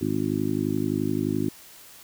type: harmonic tone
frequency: 51.6 Hz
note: G#1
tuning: 10 cents flat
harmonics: 2 / 3 / 4 / 5 / 6 / 7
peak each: -33 / -32 / -32 / -28 / -28 / -31 dBFS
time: 0.01-1.49 s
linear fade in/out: 5 ms
effects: white hiss -48 dBFS RMS until 2.03 s